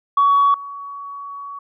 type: tone with level steps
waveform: sine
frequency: 1126 Hz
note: C#6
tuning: 27 cents sharp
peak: -10 / -29 dBFS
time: 0.17-1.59 s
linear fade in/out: 5 ms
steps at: 0.54 s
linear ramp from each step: 2 ms
effects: tanh soft clip ceiling -7 dBFS